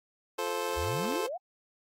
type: chord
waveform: 25% pulse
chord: F major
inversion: none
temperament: just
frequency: 349.2 / 436.5 / 523.8 Hz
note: F4 / A4 / C5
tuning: 0 / -14 / +2 cents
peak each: -35 / -30 / -31 dBFS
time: 0.38-1.27 s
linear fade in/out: 10 ms
type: exponential sweep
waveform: sine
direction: up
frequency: 64.2 to 771 Hz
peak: -33 dBFS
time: 0.76-1.38 s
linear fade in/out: 20 ms
effects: AAC 48 kbps